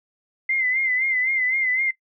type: tone with vibrato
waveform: sine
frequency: 2063 Hz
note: C7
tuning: 25 cents flat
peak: -19 dBFS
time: 0.49-1.91 s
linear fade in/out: 5 ms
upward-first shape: sine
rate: 3.9 Hz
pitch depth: 62 cents each way
effects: noise-tail reverb RT60 0.1 s tail -19 dB re dry